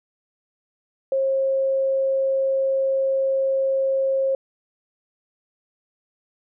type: tone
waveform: sine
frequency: 537 Hz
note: C5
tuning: 45 cents sharp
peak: -18 dBFS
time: 1.12-4.35 s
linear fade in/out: 2 ms
effects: none